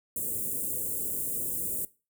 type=band-stop noise; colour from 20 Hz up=white; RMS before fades=-32 dBFS; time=0.16-1.85 s; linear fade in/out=2 ms; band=530 to 7900 Hz; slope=48 dB/octave; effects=noise-tail reverb RT60 0.3 s tail -19 dB re dry + high-pass 60 Hz 12 dB/octave